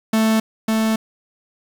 45% pulse tone pair in turn, 220.7 / 220.7 Hz, A3 / A3, +5 / +5 cents, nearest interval unison, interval 0 cents, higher neither, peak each -14 / -16 dBFS, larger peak first, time 0.13-0.4 / 0.68-0.96 s, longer second, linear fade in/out 5 ms, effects 7-bit

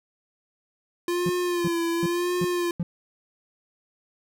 square tone with vibrato, 346.6 Hz, F4, 13 cents flat, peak -24 dBFS, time 1.08-2.71 s, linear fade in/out 2 ms, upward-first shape sine, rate 0.95 Hz, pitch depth 55 cents each way
triangle tone bursts, 172.5 Hz, F3, 21 cents flat, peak -21 dBFS, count 5, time 1.26-2.83 s, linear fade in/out 2 ms, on 34 ms, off 350 ms
effects none

